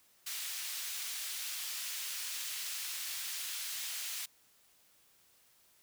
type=high-pass noise; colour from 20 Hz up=pink; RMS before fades=-40 dBFS; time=0.26-4.26 s; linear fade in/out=10 ms; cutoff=2800 Hz; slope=12 dB/octave; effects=white hiss -67 dBFS RMS until 5.82 s